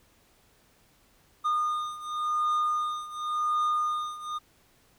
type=beating tone pair; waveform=triangle; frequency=1221 / 1221.91 Hz; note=D#6 / D#6; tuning=-33 / -32 cents; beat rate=0.91 Hz; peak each=-26 / -29 dBFS; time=1.44-4.39 s; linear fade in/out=20 ms; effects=pink hiss -63 dBFS RMS until 4.98 s